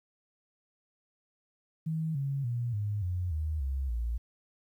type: tone with pitch steps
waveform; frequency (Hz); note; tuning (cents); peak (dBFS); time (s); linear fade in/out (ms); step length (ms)
sine; 159.8 / 138.31 / 119.71 / 103.62 / 89.68 / 77.63 / 67.19 / 58.15; D#3 / C#3 / A#2 / G#2 / F2 / D#2 / C2 / A#1; +47 / -4 / +46 / -3 / +46 / -3 / +47 / -4; -29; 1.86-4.18; 10; 290
effects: 11-bit